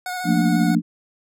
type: tone with vibrato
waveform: 25% pulse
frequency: 729 Hz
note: F#5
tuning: 26 cents flat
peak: -22 dBFS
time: 0.06-0.75 s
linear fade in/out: 2 ms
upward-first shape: square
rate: 14 Hz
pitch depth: 17 cents each way
type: chord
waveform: sine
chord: Bb major seventh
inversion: second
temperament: equal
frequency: 174.61 / 220 / 233.1 / 293.7 Hz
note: F3 / A3 / Bb3 / D4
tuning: 0 / 0 / 0 / 0 cents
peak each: -19 / -23 / -21 / -21 dBFS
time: 0.24-0.82 s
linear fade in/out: 50 ms
effects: none